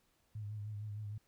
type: tone with vibrato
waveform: sine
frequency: 105.1 Hz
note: G#2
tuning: 21 cents sharp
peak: -40 dBFS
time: 0.35-1.18 s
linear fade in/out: 5 ms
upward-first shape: sine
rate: 6.5 Hz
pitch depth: 45 cents each way
effects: pink hiss -75 dBFS RMS until 1.27 s